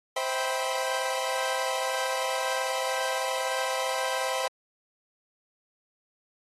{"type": "chord", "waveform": "sawtooth", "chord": "C major seventh", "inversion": "none", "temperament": "equal with one note detuned", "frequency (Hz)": [523.3, 647.6, 784, 987.8], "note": ["C5", "E5", "G5", "B5"], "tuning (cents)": [0, -31, 0, 0], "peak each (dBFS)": [-27, -31, -30, -30], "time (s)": [0.16, 4.48], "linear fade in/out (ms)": 5, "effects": ["AAC 32 kbps"]}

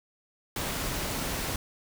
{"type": "noise", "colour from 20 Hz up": "pink", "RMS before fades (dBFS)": -32, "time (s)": [0.56, 1.56], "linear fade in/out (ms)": 2, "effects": []}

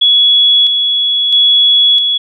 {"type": "tone with tremolo", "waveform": "sine", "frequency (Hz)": 3375, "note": "G#7", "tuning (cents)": 27, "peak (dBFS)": -5, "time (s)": [0.01, 2.18], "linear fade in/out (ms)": 10, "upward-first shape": "square", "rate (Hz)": 0.76, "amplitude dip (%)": 40, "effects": []}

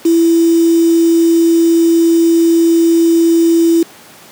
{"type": "tone with quantisation", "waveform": "sine", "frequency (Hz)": 332.9, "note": "E4", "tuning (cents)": 17, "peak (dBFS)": -6, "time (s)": [0.05, 3.83], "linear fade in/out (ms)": 5, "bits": 4, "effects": ["pink hiss -38 dBFS RMS until 4.31 s", "high-pass 200 Hz 12 dB/octave"]}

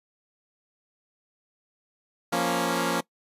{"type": "chord", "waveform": "10% pulse", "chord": "Bb minor", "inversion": "second", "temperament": "equal", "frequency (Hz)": [174.61, 233.1, 277.2], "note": ["F3", "Bb3", "Db4"], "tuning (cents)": [0, 0, 0], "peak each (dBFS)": -20, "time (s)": [2.32, 3.01], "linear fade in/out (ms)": 10, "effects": ["noise-tail reverb RT60 0.1 s tail -21 dB re dry", "resampled to 32000 Hz"]}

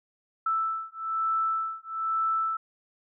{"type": "beating tone pair", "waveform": "sine", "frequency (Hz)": [1320, 1321.1], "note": ["E6", "E6"], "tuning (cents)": [2, 3], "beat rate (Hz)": 1.1, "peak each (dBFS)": -29, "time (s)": [0.46, 2.57], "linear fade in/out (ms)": 5, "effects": []}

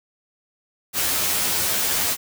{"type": "noise with comb filter", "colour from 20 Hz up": "white", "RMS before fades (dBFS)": -22, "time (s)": [0.93, 2.17], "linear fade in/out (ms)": 50, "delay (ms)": 11, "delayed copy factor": 0.9, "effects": []}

